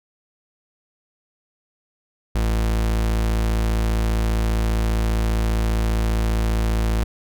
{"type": "tone", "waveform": "40% pulse", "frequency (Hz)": 55, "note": "A1", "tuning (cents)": 0, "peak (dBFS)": -17, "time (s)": [2.35, 7.04], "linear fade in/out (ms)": 5, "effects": []}